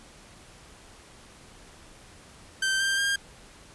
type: tone with pitch steps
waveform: sawtooth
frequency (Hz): 1557 / 1581.5 / 1606.3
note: G6 / G6 / G6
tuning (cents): -12 / +15 / +42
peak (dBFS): -20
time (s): 2.62-3.16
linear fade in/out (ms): 5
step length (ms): 180
effects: pink hiss -51 dBFS RMS until 3.74 s + resampled to 24000 Hz